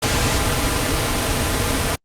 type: noise with comb filter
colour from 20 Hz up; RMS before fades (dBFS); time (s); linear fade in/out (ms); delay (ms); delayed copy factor
pink; -19; 0.02-1.96; 10; 5.4; -0.5
effects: low-pass 11000 Hz 12 dB/octave + Opus 48 kbps